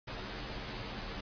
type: noise with comb filter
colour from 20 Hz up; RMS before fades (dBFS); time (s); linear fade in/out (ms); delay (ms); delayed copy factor
pink; -41; 0.07-1.21; 10; 12; -0.7
effects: resampled to 11025 Hz